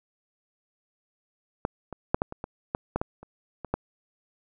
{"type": "clicks", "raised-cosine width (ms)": 1, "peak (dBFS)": [-11, -22, -6, -10, -22, -19, -12, -11, -13, -30, -21, -11], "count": 12, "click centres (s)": [1.651, 1.927, 2.145, 2.219, 2.324, 2.441, 2.749, 2.96, 3.015, 3.23, 3.647, 3.74], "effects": []}